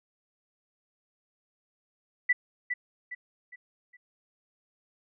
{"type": "tone with echo", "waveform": "sine", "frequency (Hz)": 1974, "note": "B6", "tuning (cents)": -1, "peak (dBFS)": -19, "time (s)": [2.29, 2.33], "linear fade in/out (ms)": 10, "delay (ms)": 410, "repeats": 4, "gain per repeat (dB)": -8, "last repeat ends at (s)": 3.97, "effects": []}